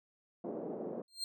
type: band-pass noise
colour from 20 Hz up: white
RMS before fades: -41 dBFS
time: 0.44-1.02 s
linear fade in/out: 5 ms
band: 210 to 550 Hz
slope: 24 dB/octave
type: tone with exponential growth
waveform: 35% pulse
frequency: 4186 Hz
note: C8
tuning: in tune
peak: -31 dBFS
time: 1.08-1.24 s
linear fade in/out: 1 ms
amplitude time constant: 33 ms
effects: none